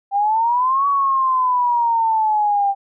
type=exponential two-way sweep; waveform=sine; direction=up then down; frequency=787 to 1133 to 787 Hz; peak=-14 dBFS; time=0.11-2.75 s; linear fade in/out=50 ms; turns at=0.87 s; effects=none